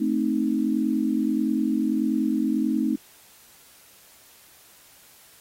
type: chord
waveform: sine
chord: A diminished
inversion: none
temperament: equal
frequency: 220 / 261.6 / 311.1 Hz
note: A3 / C4 / Eb4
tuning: 0 / 0 / 0 cents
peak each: -25 dBFS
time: 0-2.96 s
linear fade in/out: 10 ms
effects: white hiss -53 dBFS RMS until 5.4 s + AAC 48 kbps